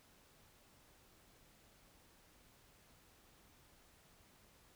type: silence
effects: pink hiss -67 dBFS RMS until 4.75 s